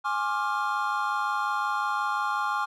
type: chord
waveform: triangle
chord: D half-diminished seventh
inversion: second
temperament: equal with one note detuned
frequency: 830.6 / 1069.1 / 1174.7 / 1396.9 Hz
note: Ab5 / C6 / D6 / F6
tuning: 0 / +37 / 0 / 0 cents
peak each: -29 dBFS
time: 0.04-2.66 s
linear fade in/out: 20 ms
effects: none